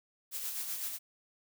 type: noise with tremolo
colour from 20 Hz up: blue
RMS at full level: -36 dBFS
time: 0.31-0.99 s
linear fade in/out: 50 ms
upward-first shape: sine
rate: 7.9 Hz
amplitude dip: 45%
effects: none